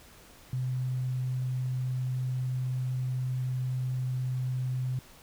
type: tone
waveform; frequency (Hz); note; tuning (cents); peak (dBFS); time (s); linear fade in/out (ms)
sine; 127.8; C3; -40; -28; 0.53-4.99; 2
effects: pink hiss -54 dBFS RMS until 5.22 s